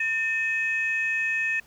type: tone pair together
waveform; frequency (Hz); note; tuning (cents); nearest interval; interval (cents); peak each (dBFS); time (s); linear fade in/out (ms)
sine; 1800 / 2546; A6 / D#7; +39 / +39; tritone; 600; -25; 0-1.6; 5
effects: tanh soft clip ceiling -17 dBFS + pink hiss -57 dBFS RMS until 1.66 s